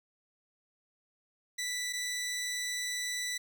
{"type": "tone pair in turn", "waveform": "15% pulse", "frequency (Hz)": [1975.5, 1975.5], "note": ["B6", "B6"], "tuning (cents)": [0, 0], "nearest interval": "unison", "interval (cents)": 0, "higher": "neither", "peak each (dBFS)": [-27, -27], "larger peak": "neither", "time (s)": [[1.58, 1.93], [1.93, 3.38]], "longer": "second", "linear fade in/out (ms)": 10, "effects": []}